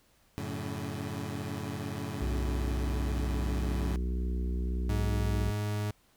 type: chord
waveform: 20% pulse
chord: F# minor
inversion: none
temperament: equal with one note detuned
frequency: 92.5 / 110 / 141.75 Hz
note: F#2 / A2 / C#3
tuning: 0 / 0 / +39 cents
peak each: -34 dBFS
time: 0.38-3.96 s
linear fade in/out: 0 ms
type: harmonic tone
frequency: 61.74 Hz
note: B1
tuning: in tune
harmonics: 1 / 3 / 4 / 5 / 6 / 7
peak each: -29 / -39 / -45 / -46 / -45 / -51 dBFS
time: 2.21-5.51 s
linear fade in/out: 10 ms
type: tone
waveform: 40% pulse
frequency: 104.4 Hz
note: G#2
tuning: 10 cents sharp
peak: -29 dBFS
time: 4.89-5.91 s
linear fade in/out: 5 ms
effects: pink hiss -66 dBFS RMS until 6.16 s